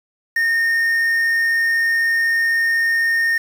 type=tone with quantisation; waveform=triangle; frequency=1834 Hz; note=A#6; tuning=29 cents flat; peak=-13 dBFS; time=0.36-3.38 s; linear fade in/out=5 ms; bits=6; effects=none